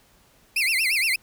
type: tone with vibrato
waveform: 35% pulse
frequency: 2359 Hz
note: D7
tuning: 7 cents sharp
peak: -18 dBFS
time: 0.56-1.16 s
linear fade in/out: 5 ms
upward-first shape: sine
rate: 8.6 Hz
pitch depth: 260 cents each way
effects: pink hiss -58 dBFS RMS until 1.22 s